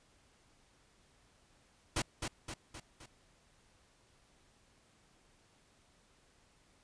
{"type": "noise with echo", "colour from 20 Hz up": "pink", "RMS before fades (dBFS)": -33, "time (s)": [1.96, 2.02], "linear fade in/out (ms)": 5, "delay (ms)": 260, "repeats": 4, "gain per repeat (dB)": -5, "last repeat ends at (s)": 3.06, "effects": ["pink hiss -68 dBFS RMS until 6.83 s", "resampled to 22050 Hz"]}